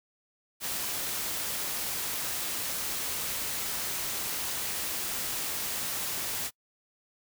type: noise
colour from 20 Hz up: white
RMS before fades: -33 dBFS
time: 0.6-6.51 s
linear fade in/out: 50 ms
effects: noise-tail reverb RT60 0.1 s tail -26 dB re dry